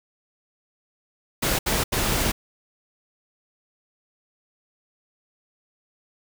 pink noise bursts at uneven times, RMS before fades -23 dBFS, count 3, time 1.42-1.59 / 1.66-1.84 / 1.92-2.32 s, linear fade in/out 10 ms, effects none

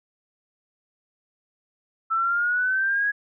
sine exponential sweep, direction up, 1318.5 to 1675 Hz, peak -20 dBFS, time 2.1-3.12 s, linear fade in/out 20 ms, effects none

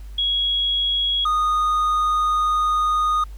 sine / triangle tone pair in turn, 3322 / 1234.7 Hz, G#7 / D#6, 0 / -14 cents, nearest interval octave + perfect fourth, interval 1714 cents, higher first, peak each -18 / -15 dBFS, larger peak second, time 0.18-1.25 / 1.25-3.24 s, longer second, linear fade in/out 5 ms, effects added 50 Hz sine -33 dBFS peak until 3.37 s + pink hiss -54 dBFS RMS until 3.37 s

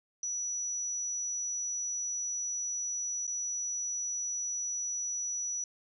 sine tone with dropouts, 5890 Hz, F#8, 9 cents flat, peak -32 dBFS, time 0.23-5.64 s, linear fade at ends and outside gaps 2 ms, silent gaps 3.269-3.276 s, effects none

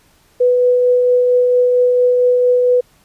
sine tone with tremolo, 495.2 Hz, B4, 5 cents sharp, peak -8 dBFS, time 0.4-2.81 s, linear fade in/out 10 ms, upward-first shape triangle, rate 4.4 Hz, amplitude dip 25%, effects pink hiss -53 dBFS RMS until 3.04 s + resampled to 32000 Hz

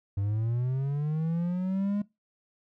triangle linear sweep, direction up, 97 to 207.7 Hz, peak -24 dBFS, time 0.17-2.02 s, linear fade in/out 5 ms, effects noise-tail reverb RT60 0.2 s tail -20 dB re dry

